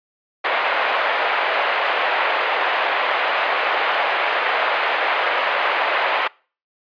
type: band-pass noise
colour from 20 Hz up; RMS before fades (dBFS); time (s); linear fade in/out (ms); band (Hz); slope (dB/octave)
pink; -20; 0.44-6.28; 10; 570 to 2800; 24
effects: noise-tail reverb RT60 0.4 s tail -25 dB re dry + resampled to 11025 Hz